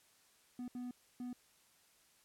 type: tone bursts at uneven times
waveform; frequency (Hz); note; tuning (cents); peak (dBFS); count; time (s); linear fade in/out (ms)
triangle; 246.9; B3; 0; -39; 3; 0.59-0.68 / 0.75-0.91 / 1.2-1.33; 2
effects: white hiss -69 dBFS RMS until 2.24 s + low-pass 12000 Hz 12 dB/octave